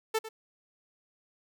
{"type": "tone with echo", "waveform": "sawtooth", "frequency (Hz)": 441.5, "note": "A4", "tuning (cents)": 6, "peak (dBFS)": -22, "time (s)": [0.14, 0.19], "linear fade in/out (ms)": 10, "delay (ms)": 100, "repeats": 1, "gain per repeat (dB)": -13, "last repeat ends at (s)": 0.29, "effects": []}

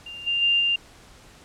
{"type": "tone with level steps", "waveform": "sine", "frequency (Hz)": 2794, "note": "F7", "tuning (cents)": 0, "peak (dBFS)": [-35, -21, -17, -19], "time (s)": [0.06, 0.76], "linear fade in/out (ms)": 5, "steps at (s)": [0.26, 0.41, 0.59], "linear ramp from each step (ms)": 20, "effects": ["pink hiss -50 dBFS RMS until 1.44 s", "low-pass 9000 Hz 12 dB/octave"]}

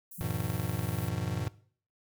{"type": "high-pass noise", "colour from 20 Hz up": "pink", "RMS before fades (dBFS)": -47, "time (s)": [0.11, 1.09], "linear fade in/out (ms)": 5, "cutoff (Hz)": 10000, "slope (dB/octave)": 24}
{"type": "tone", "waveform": "sine", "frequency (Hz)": 174.61, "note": "F3", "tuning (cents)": 0, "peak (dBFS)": -37, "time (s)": [0.18, 1.41], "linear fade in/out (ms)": 10}
{"type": "chord", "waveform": "square", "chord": "E major seventh", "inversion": "none", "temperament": "just", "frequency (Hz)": [82.41, 103.01, 123.61, 154.51], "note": ["E2", "G#2", "B2", "D#3"], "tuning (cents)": [0, -14, 2, -12], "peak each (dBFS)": [-42, -36, -37, -41], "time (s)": [0.21, 1.48], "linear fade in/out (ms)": 0}
{"effects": ["noise-tail reverb RT60 0.5 s tail -19 dB re dry"]}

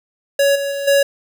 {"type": "tone with level steps", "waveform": "square", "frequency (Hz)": 560, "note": "C#5", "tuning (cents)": 18, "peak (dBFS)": [-12, -20, -22, -11], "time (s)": [0.39, 1.03], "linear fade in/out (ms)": 5, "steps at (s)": [0.55, 0.71, 0.87], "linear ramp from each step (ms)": 10, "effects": ["8-bit"]}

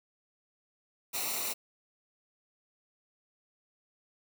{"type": "noise with comb filter", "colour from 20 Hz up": "white", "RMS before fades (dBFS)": -34, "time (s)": [1.13, 1.54], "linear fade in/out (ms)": 20, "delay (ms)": 0.61, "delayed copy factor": -0.7, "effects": []}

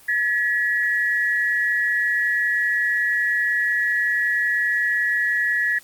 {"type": "tone pair together", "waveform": "sine", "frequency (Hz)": [1707.5, 1918], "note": ["G#6", "A#6"], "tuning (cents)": [48, 49], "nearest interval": "major second", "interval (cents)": 201, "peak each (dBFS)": -21, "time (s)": [0.08, 5.79], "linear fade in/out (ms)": 10, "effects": ["white hiss -49 dBFS RMS until 5.83 s", "Opus 24 kbps"]}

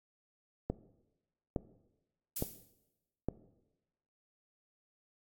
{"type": "click train", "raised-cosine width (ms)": 2, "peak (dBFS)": -19, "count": 4, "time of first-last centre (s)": [0.7, 3.286], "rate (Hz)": 1.16}
{"type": "noise with exponential decay", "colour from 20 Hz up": "violet", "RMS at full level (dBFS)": -33, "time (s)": [2.36, 2.72], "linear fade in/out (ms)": 5, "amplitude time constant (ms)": 77}
{"effects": ["noise-tail reverb RT60 1.0 s tail -17 dB re dry", "AAC 64 kbps"]}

